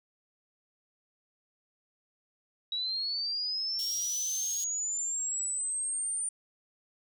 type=linear sweep; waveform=sine; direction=up; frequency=3855 to 9100 Hz; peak=-30 dBFS; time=2.72-6.29 s; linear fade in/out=2 ms
type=high-pass noise; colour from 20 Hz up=pink; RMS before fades=-42 dBFS; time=3.79-4.64 s; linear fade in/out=0 ms; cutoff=3000 Hz; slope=96 dB/octave
effects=none